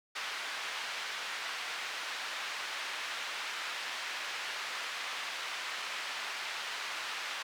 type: band-pass noise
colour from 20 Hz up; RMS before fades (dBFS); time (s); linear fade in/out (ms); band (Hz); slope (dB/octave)
pink; -39; 0.15-7.43; 10; 1300 to 3900; 12
effects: none